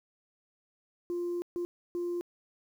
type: tone bursts at uneven times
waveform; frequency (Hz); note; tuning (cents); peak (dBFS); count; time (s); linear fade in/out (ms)
sine; 349.2; F4; 0; -29; 3; 1.1-1.42 / 1.56-1.65 / 1.95-2.21; 0
effects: tanh soft clip ceiling -28 dBFS + 10-bit